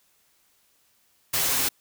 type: noise with comb filter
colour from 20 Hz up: white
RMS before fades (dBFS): -24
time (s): 1.33-1.69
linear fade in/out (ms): 10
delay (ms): 7.4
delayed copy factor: +0.95
effects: white hiss -65 dBFS RMS until 1.8 s